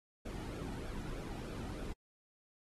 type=noise with flanger; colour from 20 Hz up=brown; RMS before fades=-43 dBFS; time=0.25-1.93 s; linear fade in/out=10 ms; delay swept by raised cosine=0.99 to 1.9 ms; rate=3.2 Hz; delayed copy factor=-0.55; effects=AAC 32 kbps